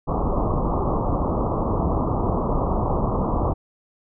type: low-pass noise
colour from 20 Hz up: pink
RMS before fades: -22 dBFS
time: 0.07-3.54 s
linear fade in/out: 20 ms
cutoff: 1200 Hz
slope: 96 dB/octave
effects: none